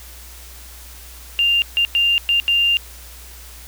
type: tone bursts at uneven times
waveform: sine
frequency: 2794 Hz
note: F7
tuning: in tune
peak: -13 dBFS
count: 5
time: 1.39-1.62 / 1.77-1.85 / 1.95-2.18 / 2.29-2.4 / 2.48-2.77 s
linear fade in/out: 0 ms
effects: added 60 Hz sine -39 dBFS peak until 3.67 s + white hiss -41 dBFS RMS until 3.67 s